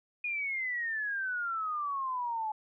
sine exponential sweep, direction down, 2465 to 850 Hz, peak -31 dBFS, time 0.24-2.52 s, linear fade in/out 5 ms, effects none

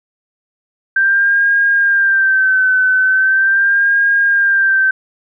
sine tone with vibrato, 1568 Hz, G6, in tune, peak -9 dBFS, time 0.96-4.91 s, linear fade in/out 5 ms, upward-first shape sine, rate 0.4 Hz, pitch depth 59 cents each way, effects none

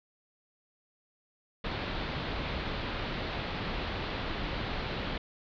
pink low-pass noise, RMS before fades -35 dBFS, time 1.64-5.18 s, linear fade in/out 5 ms, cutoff 4300 Hz, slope 48 dB/octave, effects none

